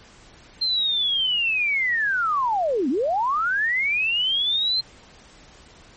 sine linear two-way sweep, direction down then up, 4177 to 235.7 to 4177 Hz, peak -19 dBFS, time 0.61-4.81 s, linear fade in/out 10 ms, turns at 2.89 s, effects pink hiss -49 dBFS RMS until 5.96 s + MP3 32 kbps

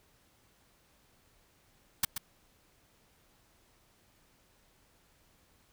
white noise with echo, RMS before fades -26 dBFS, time 2.03-2.05 s, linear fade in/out 5 ms, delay 130 ms, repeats 1, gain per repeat -9 dB, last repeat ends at 2.18 s, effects pink hiss -67 dBFS RMS until 5.72 s

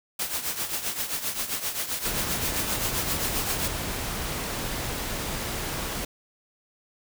white noise with tremolo, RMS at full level -27 dBFS, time 0.19-3.68 s, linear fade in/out 5 ms, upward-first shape triangle, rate 7.6 Hz, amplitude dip 75%
pink noise, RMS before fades -31 dBFS, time 2.05-6.05 s, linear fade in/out 5 ms
effects none

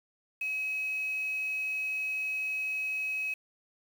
sine tone with quantisation, 2552 Hz, D#7, 43 cents sharp, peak -30 dBFS, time 0.41-3.34 s, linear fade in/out 5 ms, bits 8, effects none

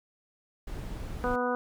brown noise, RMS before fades -37 dBFS, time 0.67-1.36 s, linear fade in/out 5 ms
harmonic tone, 246.9 Hz, B3, in tune, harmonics 1 / 2 / 3 / 4 / 5 / 6, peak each -33 / -30 / -35 / -35 / -35 / -36 dBFS, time 1.24-1.55 s, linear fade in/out 0 ms
effects none

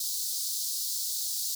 pink high-pass noise, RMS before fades -32 dBFS, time 0-1.55 s, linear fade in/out 5 ms, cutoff 4100 Hz, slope 48 dB/octave, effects none

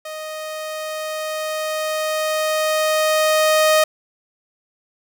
sawtooth tone with level ramp, 622.3 Hz, D#5, in tune, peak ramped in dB -25 to -8 dBFS, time 0.05-3.84 s, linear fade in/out 5 ms, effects none

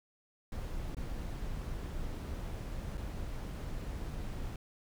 brown noise with dropouts, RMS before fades -39 dBFS, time 0.52-4.56 s, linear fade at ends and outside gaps 2 ms, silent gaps 0.948-0.968 / 2.973-2.977 s, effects none

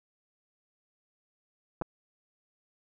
clicks, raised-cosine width 1 ms, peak -19 dBFS, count 2, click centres 1.814 / 1.82 s, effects none

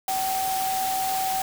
sine tone in noise, 763 Hz, G5, 47 cents flat, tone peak -24 dBFS, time 0.08-1.42 s, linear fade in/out 2 ms, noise white, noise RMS -31 dBFS, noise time 0.08-1.42 s, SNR +4 dB, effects none

